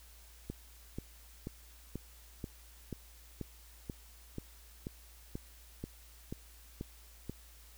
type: click train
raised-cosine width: 3 ms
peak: -26 dBFS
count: 15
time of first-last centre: 0.5-7.296 s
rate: 2.06 Hz
effects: added 57 Hz sine -56 dBFS peak until 7.77 s + white hiss -60 dBFS RMS until 7.77 s